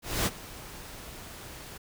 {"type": "noise with ADSR envelope", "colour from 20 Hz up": "pink", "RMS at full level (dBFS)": -26, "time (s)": [0.02, 1.78], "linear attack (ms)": 240, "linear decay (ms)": 36, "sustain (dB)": -18, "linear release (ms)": 12, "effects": []}